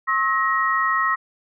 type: tone cluster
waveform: sine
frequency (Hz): 1078 / 1291 / 1887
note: C#6 / E6 / A#6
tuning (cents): -49 / -37 / +21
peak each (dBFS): -22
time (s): 0.07-1.16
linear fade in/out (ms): 20
effects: none